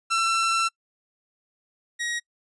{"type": "tone pair in turn", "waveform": "sawtooth", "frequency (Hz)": [1344, 1894.1], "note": ["E6", "A#6"], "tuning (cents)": [33, 27], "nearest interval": "tritone", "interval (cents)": 594, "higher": "second", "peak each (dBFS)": [-17, -23], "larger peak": "first", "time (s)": [[0.1, 0.69], [1.99, 2.2]], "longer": "first", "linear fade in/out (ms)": 20, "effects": ["noise-tail reverb RT60 0.1 s tail -26 dB re dry", "resampled to 22050 Hz"]}